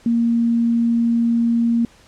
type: tone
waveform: sine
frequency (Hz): 233.1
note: A#3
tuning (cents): 0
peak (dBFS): -14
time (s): 0.06-1.85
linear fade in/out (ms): 2
effects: pink hiss -50 dBFS RMS until 2.07 s + low-pass 8000 Hz 12 dB/octave